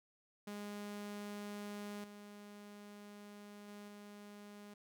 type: tone with level steps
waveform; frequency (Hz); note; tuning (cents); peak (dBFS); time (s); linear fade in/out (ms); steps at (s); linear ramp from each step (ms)
sawtooth; 205.8; G#3; -16; -40 / -48 / -46 / -48; 0.47-4.74; 5; 2.04 / 3.68 / 3.88; 2
effects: none